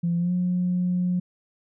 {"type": "tone with pitch glide", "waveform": "sine", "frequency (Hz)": [171.1, 179.61], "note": ["F3", "F3"], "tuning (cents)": [-35, 49], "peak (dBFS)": -20, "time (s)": [0.03, 1.2], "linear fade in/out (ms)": 10, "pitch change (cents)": 84, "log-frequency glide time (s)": [0.18, 0.32], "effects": ["tanh soft clip ceiling -16 dBFS"]}